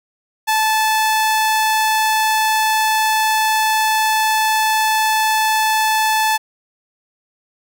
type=tone; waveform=sawtooth; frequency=872 Hz; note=A5; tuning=16 cents flat; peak=-10 dBFS; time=0.47-6.38 s; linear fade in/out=20 ms; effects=none